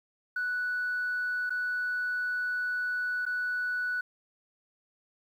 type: tone with dropouts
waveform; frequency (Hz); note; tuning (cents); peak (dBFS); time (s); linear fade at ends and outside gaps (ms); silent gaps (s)
sine; 1480; F#6; 0; -27; 0.36-4.01; 5; 1.496-1.504 / 3.254-3.263
effects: tanh soft clip ceiling -25 dBFS + 10-bit